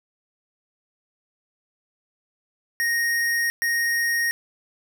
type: tone bursts at uneven times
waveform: square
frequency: 1864.7 Hz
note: A#6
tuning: in tune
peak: -21 dBFS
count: 2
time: 2.8-3.5 / 3.62-4.31 s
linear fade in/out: 0 ms
effects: none